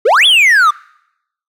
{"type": "exponential two-way sweep", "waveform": "triangle", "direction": "up then down", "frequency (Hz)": [392, 3520, 1154], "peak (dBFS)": -4, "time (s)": [0.05, 0.71], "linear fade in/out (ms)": 10, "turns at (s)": 0.26, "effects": ["noise-tail reverb RT60 0.8 s tail -25 dB re dry"]}